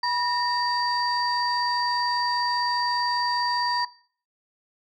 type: tone cluster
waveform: sine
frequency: 973 / 1838 / 4654 Hz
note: B5 / A#6 / D8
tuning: -26 / -25 / -17 cents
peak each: -24 / -30 / -27 dBFS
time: 0.03-3.85 s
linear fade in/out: 5 ms
effects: noise-tail reverb RT60 0.5 s tail -20 dB re dry + tanh soft clip ceiling -14 dBFS